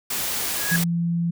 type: noise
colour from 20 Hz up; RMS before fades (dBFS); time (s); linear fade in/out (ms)
white; -26; 0.1-0.84; 5
type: tone with exponential growth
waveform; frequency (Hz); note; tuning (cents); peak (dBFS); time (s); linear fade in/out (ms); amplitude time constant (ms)
sine; 1661.2; G#6; 0; -17; 0.45-0.76; 1; 67
type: tone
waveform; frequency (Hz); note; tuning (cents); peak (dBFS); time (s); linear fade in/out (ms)
sine; 170; F3; -46; -20; 0.71-1.31; 10
effects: none